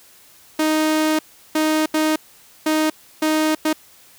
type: tone bursts at uneven times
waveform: sawtooth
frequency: 311.1 Hz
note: D#4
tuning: in tune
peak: -12 dBFS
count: 6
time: 0.59-1.19 / 1.55-1.86 / 1.94-2.16 / 2.66-2.9 / 3.22-3.55 / 3.65-3.73 s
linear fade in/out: 5 ms
effects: white hiss -49 dBFS RMS until 4.18 s